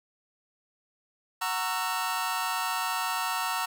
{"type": "chord", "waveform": "sawtooth", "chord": "F# dominant seventh", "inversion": "none", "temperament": "just", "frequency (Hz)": [740, 925, 1110, 1332], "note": ["F#5", "A#5", "C#6", "E6"], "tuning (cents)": [0, -14, 2, 18], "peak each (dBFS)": [-31, -28, -31, -29], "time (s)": [1.41, 3.66], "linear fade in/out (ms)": 10, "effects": []}